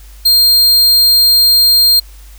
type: tone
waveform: 45% pulse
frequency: 4200 Hz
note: C8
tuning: 6 cents sharp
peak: -5 dBFS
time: 0.25-2 s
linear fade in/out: 10 ms
effects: added 50 Hz sine -33 dBFS peak until 2.38 s + white hiss -44 dBFS RMS until 2.38 s